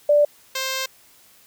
sine / 5% pulse tone pair in turn, 587.3 / 526.7 Hz, D5 / C5, 0 / +11 cents, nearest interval major second, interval 189 cents, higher first, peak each -12 dBFS, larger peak neither, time 0.09-0.25 / 0.55-0.86 s, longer second, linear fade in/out 5 ms, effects white hiss -53 dBFS RMS until 1.46 s

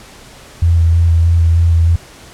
sine tone with vibrato, 83.6 Hz, E2, 25 cents sharp, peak -7 dBFS, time 0.62-1.96 s, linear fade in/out 5 ms, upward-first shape square, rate 3.2 Hz, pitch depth 15 cents each way, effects pink hiss -38 dBFS RMS until 2.33 s + low-pass 10000 Hz 12 dB/octave

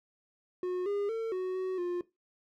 triangle tone with pitch steps, 363 / 405.8 / 451.2 / 370.4 / 373.6 / 353.2 Hz, F#4 / G#4 / A4 / F#4 / F#4 / F4, -33 / -40 / +44 / +2 / +17 / +20 cents, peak -28 dBFS, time 0.63-2.01 s, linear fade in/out 2 ms, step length 230 ms, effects noise-tail reverb RT60 0.2 s tail -17 dB re dry

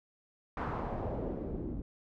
pink noise with low-pass filter sweep, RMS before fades -37 dBFS, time 0.57-1.82 s, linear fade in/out 2 ms, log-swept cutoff 1300 to 250 Hz, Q 1.8, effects none

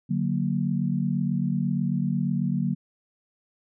sine chord, D augmented, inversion none, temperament equal, 146.83 / 185 / 233.1 Hz, D3 / F#3 / A#3, 0 / 0 / 0 cents, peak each -27 / -26 / -28 dBFS, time 0.09-2.75 s, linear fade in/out 20 ms, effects none

